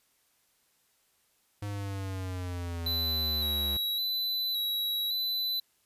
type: linear sweep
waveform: square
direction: down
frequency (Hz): 103.1 to 69.3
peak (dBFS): -34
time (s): 1.62-3.77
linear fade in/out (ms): 5
type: tone with vibrato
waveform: square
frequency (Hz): 3940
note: B7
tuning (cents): -5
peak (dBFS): -29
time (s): 2.86-5.6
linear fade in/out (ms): 5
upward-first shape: square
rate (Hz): 0.89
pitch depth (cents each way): 27
effects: white hiss -70 dBFS RMS until 5.85 s + resampled to 32000 Hz